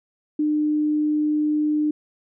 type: tone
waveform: sine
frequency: 301.7 Hz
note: D4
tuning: 47 cents sharp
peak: -18 dBFS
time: 0.39-1.91 s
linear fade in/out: 5 ms
effects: none